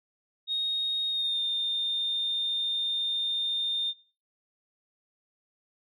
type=tone with pitch glide; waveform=sine; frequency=3729 to 3627 Hz; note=A#7 to A#7; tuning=0 to -48 cents; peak=-25 dBFS; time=0.47-3.94 s; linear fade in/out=50 ms; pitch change=-48 cents; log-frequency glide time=1.09-1.4 s; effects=noise-tail reverb RT60 0.4 s tail -20 dB re dry + tanh soft clip ceiling -21 dBFS